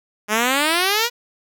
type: exponential sweep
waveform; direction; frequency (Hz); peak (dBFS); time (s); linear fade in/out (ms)
5% pulse; up; 205.3 to 492.5; -5; 0.28-1.1; 50
effects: none